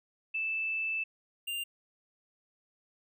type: tone pair in turn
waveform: sine / square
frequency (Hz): 2637 / 2794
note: E7 / F7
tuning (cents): 0 / 0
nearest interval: minor second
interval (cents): 100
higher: second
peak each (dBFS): -30 / -34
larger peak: first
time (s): 0.34-1.04 / 1.47-1.64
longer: first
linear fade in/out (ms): 10
effects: none